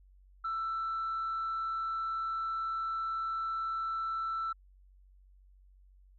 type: tone with amplitude modulation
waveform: sine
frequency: 1331 Hz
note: E6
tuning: 16 cents sharp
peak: -29 dBFS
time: 0.44-4.53 s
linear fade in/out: 10 ms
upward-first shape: sine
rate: 140 Hz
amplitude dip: 30%
effects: tanh soft clip ceiling -29 dBFS + added 47 Hz sine -57 dBFS peak until 6.18 s